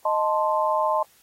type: chord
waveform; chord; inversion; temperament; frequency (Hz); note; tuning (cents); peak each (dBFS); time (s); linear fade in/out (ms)
sine; A diminished; second; equal; 622.3 / 880 / 1046.5; Eb5 / A5 / C6; 0 / 0 / 0; -24; 0.05-1.03; 5
effects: white hiss -58 dBFS RMS until 1.22 s + AAC 48 kbps